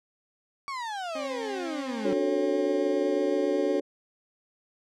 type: exponential sweep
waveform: 35% pulse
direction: down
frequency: 1139 to 188.4 Hz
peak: -30 dBFS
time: 0.68-2.13 s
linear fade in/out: 0 ms
type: tone with vibrato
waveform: 20% pulse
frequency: 267.7 Hz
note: C4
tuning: 40 cents sharp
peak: -30 dBFS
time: 1.15-3.8 s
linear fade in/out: 5 ms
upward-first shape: sine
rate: 7.9 Hz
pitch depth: 10 cents each way
type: chord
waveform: sine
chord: D major seventh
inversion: none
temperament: equal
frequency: 293.7 / 370 / 440 / 554.4 Hz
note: D4 / F#4 / A4 / C#5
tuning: 0 / 0 / 0 / 0 cents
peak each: -29 dBFS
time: 2.04-3.81 s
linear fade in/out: 20 ms
effects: low-pass 6000 Hz 12 dB/octave